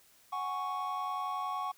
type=chord; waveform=triangle; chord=F# suspended second; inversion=none; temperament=equal; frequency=740 / 830.6 / 1108.7 Hz; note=F#5 / G#5 / C#6; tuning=0 / 0 / 0 cents; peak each=-37 / -39 / -33 dBFS; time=0.32-1.72 s; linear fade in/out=10 ms; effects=white hiss -63 dBFS RMS until 1.77 s